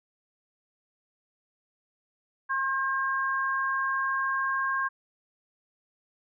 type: tone pair together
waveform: sine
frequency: 1073.2 / 1607 Hz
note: C6 / G6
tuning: +44 / +43 cents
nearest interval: perfect fifth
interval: 699 cents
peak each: -28 dBFS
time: 2.49-4.89 s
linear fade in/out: 20 ms
effects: none